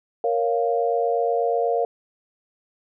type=chord; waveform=sine; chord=Bb minor; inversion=none; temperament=equal; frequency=466.2 / 554.4 / 698.5 Hz; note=Bb4 / Db5 / F5; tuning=0 / 0 / 0 cents; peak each=-22 / -26 / -23 dBFS; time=0.24-1.85 s; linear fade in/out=2 ms; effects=none